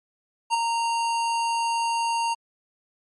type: tone with ADSR envelope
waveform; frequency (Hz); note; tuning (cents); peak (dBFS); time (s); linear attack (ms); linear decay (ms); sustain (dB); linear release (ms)
square; 926; A#5; -12; -18; 0.5-2.35; 38; 16; -5; 22
effects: MP3 48 kbps